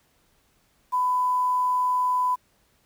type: tone with quantisation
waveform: sine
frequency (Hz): 1000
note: B5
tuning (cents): +21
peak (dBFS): -20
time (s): 0.92-2.36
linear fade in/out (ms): 20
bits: 8
effects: pink hiss -65 dBFS RMS until 2.85 s